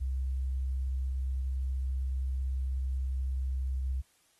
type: tone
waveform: sine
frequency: 65.41 Hz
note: C2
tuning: in tune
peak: -29 dBFS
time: 0-4.02 s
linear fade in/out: 20 ms
effects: white hiss -68 dBFS RMS until 4.39 s + AAC 32 kbps